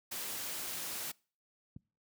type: noise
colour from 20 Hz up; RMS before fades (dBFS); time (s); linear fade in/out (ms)
white; -40; 0.11-1.12; 10
type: click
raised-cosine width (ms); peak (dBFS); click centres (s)
5; -32; 1.764
effects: noise-tail reverb RT60 0.4 s tail -25 dB re dry + high-pass 100 Hz 12 dB/octave